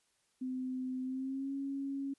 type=tone with pitch glide; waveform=sine; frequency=256.9 to 275.3 Hz; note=C4 to C#4; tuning=-32 to -12 cents; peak=-35 dBFS; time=0.41-2.14 s; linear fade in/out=10 ms; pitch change=+120 cents; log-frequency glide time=1.03-1.53 s; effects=white hiss -75 dBFS RMS until 2.18 s + resampled to 24000 Hz